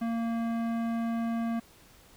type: tone with tanh clipping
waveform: sine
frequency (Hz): 230.2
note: A#3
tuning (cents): -22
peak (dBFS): -30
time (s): 0.01-1.6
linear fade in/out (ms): 10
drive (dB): 16
effects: pink hiss -57 dBFS RMS until 2.16 s